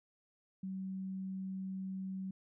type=tone; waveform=sine; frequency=190 Hz; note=F#3; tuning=46 cents sharp; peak=-38 dBFS; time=0.63-2.31 s; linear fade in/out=5 ms; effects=none